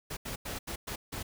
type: noise bursts at uneven times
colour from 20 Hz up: pink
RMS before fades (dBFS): -38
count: 6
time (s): 0.1-0.17 / 0.25-0.36 / 0.45-0.59 / 0.67-0.76 / 0.87-0.96 / 1.12-1.23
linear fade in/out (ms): 10
effects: none